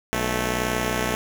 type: tone pair together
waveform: 5% pulse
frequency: 61.4 / 218.8 Hz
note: B1 / A3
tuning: -9 / -9 cents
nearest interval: octave + minor seventh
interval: 2200 cents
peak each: -14 dBFS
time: 0.13-1.15 s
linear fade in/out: 0 ms
effects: 8-bit